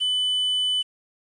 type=tone with quantisation; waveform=triangle; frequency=3000 Hz; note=F#7; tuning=23 cents sharp; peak=-19 dBFS; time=0-0.83 s; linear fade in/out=20 ms; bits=8; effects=resampled to 22050 Hz